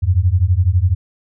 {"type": "beating tone pair", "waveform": "sine", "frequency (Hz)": [84.7, 96.7], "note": ["E2", "G2"], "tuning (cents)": [48, -23], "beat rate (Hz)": 12, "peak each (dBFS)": -14, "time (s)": [0.02, 0.95], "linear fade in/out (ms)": 20, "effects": []}